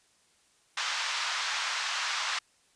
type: band-pass noise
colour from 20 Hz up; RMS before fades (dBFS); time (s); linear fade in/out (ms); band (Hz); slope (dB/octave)
pink; -32; 0.77-2.39; 5; 1000 to 6100; 24
effects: white hiss -66 dBFS RMS until 2.75 s + resampled to 22050 Hz